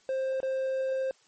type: tone with dropouts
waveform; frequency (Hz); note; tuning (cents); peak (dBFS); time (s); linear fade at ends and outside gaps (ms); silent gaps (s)
triangle; 528; C5; +16; -25; 0.09-1.11; 1; 0.403-0.43
effects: white hiss -63 dBFS RMS until 1.27 s + MP3 32 kbps